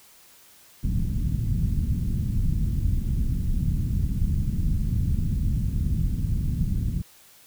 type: low-pass noise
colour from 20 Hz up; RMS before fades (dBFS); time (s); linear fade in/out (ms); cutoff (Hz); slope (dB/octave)
pink; -24; 0.83-7.02; 10; 190; 24
effects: white hiss -53 dBFS RMS until 7.46 s